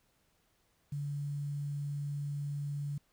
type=tone with quantisation; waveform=sine; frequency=143.9 Hz; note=D3; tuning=35 cents flat; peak=-34 dBFS; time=0.92-2.98 s; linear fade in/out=5 ms; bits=10; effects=pink hiss -73 dBFS RMS until 3.12 s